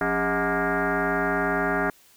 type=tone with frequency modulation; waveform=sine; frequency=503 Hz; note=B4; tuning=32 cents sharp; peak=-21 dBFS; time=0.01-1.9 s; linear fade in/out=2 ms; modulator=227 Hz; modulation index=5.5; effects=white hiss -56 dBFS RMS until 2.16 s